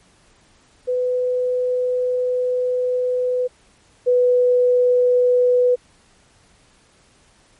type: tone pair in turn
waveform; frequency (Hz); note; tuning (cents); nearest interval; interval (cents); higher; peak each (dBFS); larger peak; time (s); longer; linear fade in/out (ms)
sine; 500 / 495.1; B4 / B4; +21 / +4; unison; 17; first; -17 / -12; second; 0.87-3.48 / 4.06-5.76; first; 20
effects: pink hiss -55 dBFS RMS until 7.59 s + MP3 48 kbps